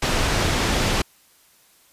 pink low-pass noise, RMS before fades -21 dBFS, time 0.02-1.02 s, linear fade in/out 5 ms, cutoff 6500 Hz, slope 12 dB/octave, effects white hiss -56 dBFS RMS until 1.92 s + resampled to 32000 Hz

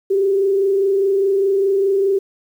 sine tone with frequency modulation, 392 Hz, G4, in tune, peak -13 dBFS, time 0.1-2.19 s, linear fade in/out 10 ms, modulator 24.9 Hz, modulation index 0.45, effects 8-bit

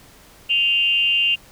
sine tone with frequency modulation, 2792 Hz, F7, 1 cent flat, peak -15 dBFS, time 0.49-1.36 s, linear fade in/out 20 ms, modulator 274 Hz, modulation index 0.54, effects pink hiss -48 dBFS RMS until 1.51 s

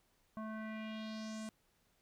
square tone with low-pass filter sweep, 218.2 Hz, A3, 14 cents flat, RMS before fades -44 dBFS, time 0.37-1.49 s, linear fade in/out 0 ms, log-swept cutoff 1100 to 8700 Hz, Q 2.6, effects pink hiss -75 dBFS RMS until 2.01 s

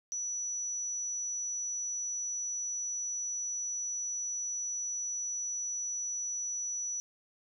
sine tone, 5910 Hz, F#8, 3 cents flat, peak -33 dBFS, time 0.12-7 s, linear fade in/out 0 ms, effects none

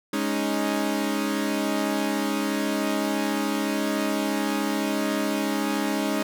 sawtooth chord, Ab suspended fourth, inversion none, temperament equal, 207.7 / 277.2 / 311.1 Hz, Ab3 / Db4 / Eb4, 0 / 0 / 0 cents, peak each -24 dBFS, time 0.13-6.23 s, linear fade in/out 5 ms, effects none

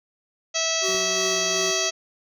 harmonic tone, 652 Hz, E5, 19 cents flat, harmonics 1 / 2 / 3 / 4 / 5 / 6 / 7 / 8 / 9 / 10, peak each -29 / -35 / -33 / -31 / -30 / -34 / -30 / -36 / -28 / -30 dBFS, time 0.54-1.91 s, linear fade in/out 20 ms
square tone with tremolo, 379 Hz, F#4, 42 cents sharp, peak -27 dBFS, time 0.81-1.91 s, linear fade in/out 50 ms, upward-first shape sine, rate 2.7 Hz, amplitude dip 50%
sawtooth tone with pitch glide, 183 to 178.2 Hz, F#3 to F3, -19 to +35 cents, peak -34 dBFS, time 0.88-1.71 s, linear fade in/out 5 ms, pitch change -46 cents, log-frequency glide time 1.3-1.36 s
click, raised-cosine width 2 ms, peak -29 dBFS, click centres 0.948 s
effects none

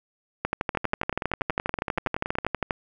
two click trains, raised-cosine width 0.5 ms, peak -9 / -13 dBFS, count 29 / 19, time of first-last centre 0.45-2.708 / 0.75-2.448 s, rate 12.4 / 10.6 Hz, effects none

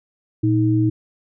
sine tone pair together, 116.54 / 315.5 Hz, A#2 / D#4, 0 / +24 cents, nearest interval octave + perfect fourth, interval 1724 cents, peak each -17 dBFS, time 0.43-0.9 s, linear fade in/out 10 ms, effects none

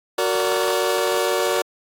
sawtooth chord, Gb augmented, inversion none, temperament just, 370 / 462.5 / 578.1 Hz, Gb4 / Bb4 / D5, 0 / -14 / -27 cents, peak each -19 dBFS, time 0.18-1.62 s, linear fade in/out 5 ms, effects AAC 64 kbps

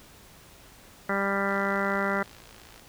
harmonic tone, 197.7 Hz, G3, 15 cents sharp, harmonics 1 / 2 / 3 / 4 / 5 / 6 / 7 / 8 / 9 / 10, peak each -31 / -33 / -32 / -36 / -36 / -36 / -31 / -37 / -37 / -34 dBFS, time 1.09-2.23 s, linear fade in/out 5 ms
click train, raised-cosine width 0.2 ms, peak -32 dBFS, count 74, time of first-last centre 1.49-2.796 s, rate 55.9 Hz
effects pink hiss -52 dBFS RMS until 2.88 s

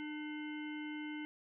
harmonic tone with a mistuned harmonic, 301.8 Hz, D4, 47 cents sharp, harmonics 1 / 3 / 5 / 7 / 9 / 10, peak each -41 / -54 / -53 / -49 / -62 / -56 dBFS, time 0-1.25 s, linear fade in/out 0 ms, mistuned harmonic 3, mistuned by -20 cents, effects none

